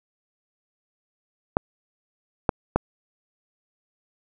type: clicks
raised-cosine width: 1 ms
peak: -4 dBFS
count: 3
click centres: 1.569 / 2.492 / 2.76 s
effects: none